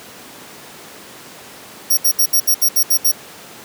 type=tone bursts; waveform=5% pulse; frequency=5640 Hz; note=F8; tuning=16 cents sharp; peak=-5 dBFS; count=9; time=1.9-3.118 s; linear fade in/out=10 ms; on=74 ms; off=69 ms; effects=pink hiss -37 dBFS RMS until 3.64 s + high-pass 200 Hz 12 dB/octave